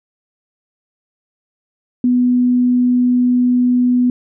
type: tone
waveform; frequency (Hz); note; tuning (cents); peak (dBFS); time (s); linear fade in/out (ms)
sine; 247.5; B3; +4; -10; 2.04-4.1; 2
effects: none